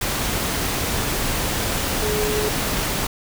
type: tone in noise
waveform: sine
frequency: 423 Hz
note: G#4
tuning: 32 cents sharp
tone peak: -22 dBFS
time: 2.02-2.49 s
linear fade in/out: 5 ms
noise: pink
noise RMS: -23 dBFS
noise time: 0.01-3.07 s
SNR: -2 dB
effects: none